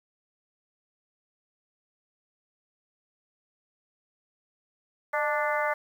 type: harmonic tone with a mistuned harmonic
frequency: 293.7 Hz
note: D4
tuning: in tune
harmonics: 2 / 3 / 4 / 5 / 6 / 7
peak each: -29 / -31 / -32 / -33 / -34 / -34 dBFS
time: 5.13-5.74 s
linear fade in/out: 10 ms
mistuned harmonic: 2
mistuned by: +46 cents
effects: 9-bit